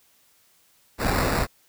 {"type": "noise with sample-and-hold", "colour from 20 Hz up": "pink", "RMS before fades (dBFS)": -23, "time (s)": [0.98, 1.47], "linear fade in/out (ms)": 50, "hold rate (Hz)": 3150, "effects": ["white hiss -61 dBFS RMS until 1.68 s"]}